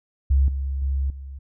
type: tone with level steps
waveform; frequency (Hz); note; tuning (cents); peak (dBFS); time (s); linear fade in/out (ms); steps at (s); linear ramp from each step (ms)
sine; 68; C#2; -33; -14 / -23 / -20 / -33; 0.3-1.39; 10; 0.48 / 0.82 / 1.1; 2
effects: none